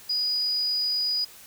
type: tone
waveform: sine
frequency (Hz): 4926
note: D#8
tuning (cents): -18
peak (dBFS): -23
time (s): 0.09-1.25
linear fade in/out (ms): 10
effects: white hiss -48 dBFS RMS until 1.46 s